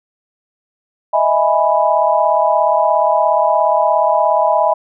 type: chord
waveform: sine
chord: E major seventh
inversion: third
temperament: equal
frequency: 622.3 / 659.3 / 830.6 / 987.8 Hz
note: D#5 / E5 / G#5 / B5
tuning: 0 / 0 / 0 / 0 cents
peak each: -16 dBFS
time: 1.13-4.74 s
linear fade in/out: 10 ms
effects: none